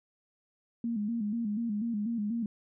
sine tone with vibrato, 220 Hz, A3, in tune, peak -29 dBFS, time 0.84-2.46 s, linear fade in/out 2 ms, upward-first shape square, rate 4.1 Hz, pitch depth 100 cents each way, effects none

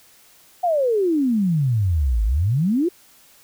sine exponential two-way sweep, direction down then up, 740 to 50.6 to 373.3 Hz, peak -16 dBFS, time 0.63-2.89 s, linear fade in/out 10 ms, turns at 2.24 s, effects white hiss -52 dBFS RMS until 3.43 s

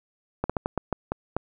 slowing click train, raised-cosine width 1 ms, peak -11 dBFS, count 8, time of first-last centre 0.44-1.366 s, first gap 56 ms, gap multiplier 1.28, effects none

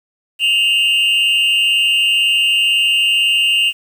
triangle tone with amplitude modulation, 2794 Hz, F7, in tune, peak -6 dBFS, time 0.39-3.73 s, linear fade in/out 50 ms, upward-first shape sine, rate 222 Hz, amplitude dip 80%, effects 7-bit

